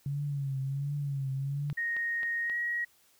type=tone with vibrato; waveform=sine; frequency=139.3 Hz; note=C#3; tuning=9 cents sharp; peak=-30 dBFS; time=0.06-1.73 s; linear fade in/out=2 ms; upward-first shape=triangle; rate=1.4 Hz; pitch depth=80 cents each way
type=click train; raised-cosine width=0.3 ms; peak=-29 dBFS; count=4; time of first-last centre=1.7-2.498 s; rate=3.76 Hz
type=tone with pitch glide; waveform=sine; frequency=1864.7 to 1900.6 Hz; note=A#6 to A#6; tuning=0 to +33 cents; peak=-29 dBFS; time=1.77-2.85 s; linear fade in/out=10 ms; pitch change=+33 cents; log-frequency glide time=2.43-2.55 s
effects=white hiss -65 dBFS RMS until 3.19 s